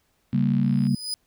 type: chord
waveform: sine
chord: G diminished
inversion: second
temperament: equal with one note detuned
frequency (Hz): 138.59 / 195.43 / 233.1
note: Db3 / G3 / Bb3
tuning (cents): 0 / -5 / 0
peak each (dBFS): -23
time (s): 0.33-0.95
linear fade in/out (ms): 5
type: click train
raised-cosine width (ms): 0.3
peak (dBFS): -29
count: 35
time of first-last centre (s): 0.33-0.869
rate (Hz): 63.1
type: tone with exponential growth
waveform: 35% pulse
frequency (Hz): 4978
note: D#8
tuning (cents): 0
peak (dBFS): -23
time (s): 0.63-1.14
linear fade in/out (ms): 0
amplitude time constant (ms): 110
effects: pink hiss -68 dBFS RMS until 1.26 s